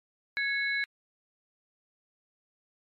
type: tone cluster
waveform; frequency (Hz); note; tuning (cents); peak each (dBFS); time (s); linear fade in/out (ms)
sine; 1669 / 2196 / 3980; G#6 / C#7 / B7; +8 / -17 / +13; -30 / -30 / -38; 0.37-0.84; 0
effects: MP3 64 kbps

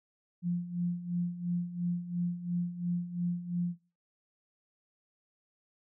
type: tone with tremolo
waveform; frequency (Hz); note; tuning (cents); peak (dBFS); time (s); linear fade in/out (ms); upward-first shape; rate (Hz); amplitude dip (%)
sine; 175.1; F3; +5; -27; 0.42-3.76; 50; sine; 2.9; 75
effects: noise-tail reverb RT60 0.3 s tail -18 dB re dry

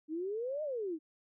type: exponential two-way sweep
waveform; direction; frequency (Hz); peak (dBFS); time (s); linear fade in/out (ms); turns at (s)
sine; up then down; 300 to 627 to 300; -34; 0.08-0.99; 50; 0.63
effects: none

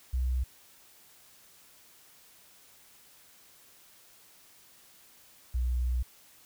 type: tone pair in turn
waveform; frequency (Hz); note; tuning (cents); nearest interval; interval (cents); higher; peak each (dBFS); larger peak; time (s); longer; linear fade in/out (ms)
sine; 63.1 / 61.55; B1 / B1; +38 / -5; unison; 43; first; -26; neither; 0.13-0.44 / 5.54-6.03; second; 10
effects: white hiss -58 dBFS RMS until 6.45 s

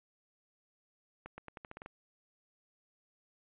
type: accelerating click train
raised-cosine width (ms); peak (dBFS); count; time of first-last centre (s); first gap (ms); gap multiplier
0.5; -30; 9; 1.26-1.861; 120; 0.86
effects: resampled to 8000 Hz

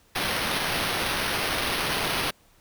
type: noise with sample-and-hold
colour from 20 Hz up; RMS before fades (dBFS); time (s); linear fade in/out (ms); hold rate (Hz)
violet; -27; 0.15-2.31; 10; 7350
effects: pink hiss -60 dBFS RMS until 2.6 s

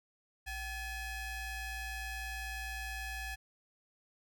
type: ring-modulated tone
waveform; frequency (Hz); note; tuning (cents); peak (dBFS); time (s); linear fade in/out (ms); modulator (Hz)
30% pulse; 830.6; G#5; 0; -33; 0.46-3.36; 20; 890
effects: none

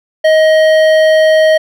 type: tone with hard clipping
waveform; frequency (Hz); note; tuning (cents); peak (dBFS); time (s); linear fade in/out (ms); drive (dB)
triangle; 629; D#5; +19; -7; 0.24-1.58; 10; 15
effects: none

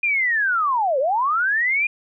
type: linear two-way sweep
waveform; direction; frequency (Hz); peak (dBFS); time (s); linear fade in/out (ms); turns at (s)
sine; down then up; 2452 to 502 to 2452; -17; 0.03-1.87; 5; 0.99
effects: none

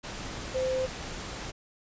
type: tone in noise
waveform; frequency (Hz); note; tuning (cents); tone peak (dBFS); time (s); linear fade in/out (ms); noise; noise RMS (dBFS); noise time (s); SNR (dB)
sine; 518; C5; -17; -26; 0.54-0.87; 20; pink; -38; 0.03-1.52; +9
effects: resampled to 16000 Hz

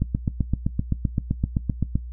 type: click train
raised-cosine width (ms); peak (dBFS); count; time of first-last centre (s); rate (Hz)
5; -9; 16; 0.02-1.955; 7.75
effects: noise-tail reverb RT60 0.1 s tail -17 dB re dry + added 60 Hz sine -32 dBFS peak until 2.12 s

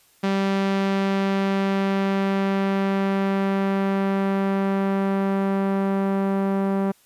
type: tone with low-pass filter sweep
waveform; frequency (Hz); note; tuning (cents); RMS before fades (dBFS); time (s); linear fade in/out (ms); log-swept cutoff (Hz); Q
sawtooth; 195.2; G3; -7; -22; 0.23-6.92; 10; 4000 to 1100; 0.73
effects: white hiss -58 dBFS RMS until 7.05 s + resampled to 32000 Hz

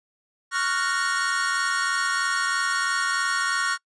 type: chord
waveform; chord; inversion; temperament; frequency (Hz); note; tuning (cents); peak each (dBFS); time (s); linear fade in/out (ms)
45% pulse; Gb major seventh; second; equal with one note detuned; 1108.7 / 1396.9 / 1480 / 1853.9; Db6 / F6 / Gb6 / Bb6; 0 / 0 / 0 / -10; -28; 0.51-3.78; 50
effects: noise-tail reverb RT60 0.1 s tail -25 dB re dry + resampled to 22050 Hz

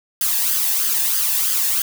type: noise with flanger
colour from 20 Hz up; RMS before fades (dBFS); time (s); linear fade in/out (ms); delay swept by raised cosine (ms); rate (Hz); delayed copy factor
blue; -19; 0.21-1.82; 2; 0.62 to 1.16; 3.1; +0.6
effects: none

